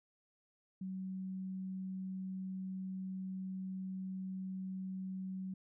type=tone; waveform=sine; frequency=188.5 Hz; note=F#3; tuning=32 cents sharp; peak=-39 dBFS; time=0.81-5.54 s; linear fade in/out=5 ms; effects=none